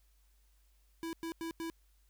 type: tone bursts at uneven times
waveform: square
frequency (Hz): 329.6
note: E4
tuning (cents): 0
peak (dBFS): -38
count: 4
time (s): 1.03-1.13 / 1.23-1.32 / 1.41-1.51 / 1.6-1.7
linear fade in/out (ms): 0
effects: added 50 Hz sine -65 dBFS peak until 2.09 s + white hiss -75 dBFS RMS until 2.09 s